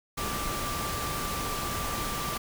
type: tone in noise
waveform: sine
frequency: 1174.7 Hz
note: D6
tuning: in tune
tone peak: -35 dBFS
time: 0.17-2.38 s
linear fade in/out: 10 ms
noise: pink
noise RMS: -33 dBFS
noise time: 0.17-2.38 s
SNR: -5 dB
effects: none